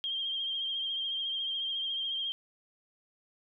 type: tone with vibrato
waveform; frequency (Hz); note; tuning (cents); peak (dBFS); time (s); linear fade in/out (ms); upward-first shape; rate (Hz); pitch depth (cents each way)
sine; 3194; G7; +32; -31; 0.04-2.32; 0; sine; 14; 35
effects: none